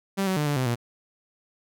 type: tone with pitch steps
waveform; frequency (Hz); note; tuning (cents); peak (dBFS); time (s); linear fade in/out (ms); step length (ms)
sawtooth; 195.3 / 188.4 / 149.2 / 145.5 / 128.9 / 119.1; G3 / F#3 / D3 / D3 / C3 / A#2; -6 / +32 / +28 / -16 / -26 / +38; -19; 0.17-0.758; 20; 98
effects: none